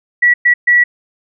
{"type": "tone bursts at uneven times", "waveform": "sine", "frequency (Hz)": 1940, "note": "B6", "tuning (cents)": -31, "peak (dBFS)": -6, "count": 3, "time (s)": [[0.22, 0.34], [0.45, 0.54], [0.67, 0.84]], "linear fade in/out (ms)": 10, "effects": []}